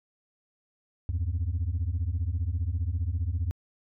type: beating tone pair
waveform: sine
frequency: 77.78 / 92.78 Hz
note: D#2 / F#2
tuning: 0 / +5 cents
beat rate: 15 Hz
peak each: -27 dBFS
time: 1.09-3.51 s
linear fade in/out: 0 ms
effects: tanh soft clip ceiling -23 dBFS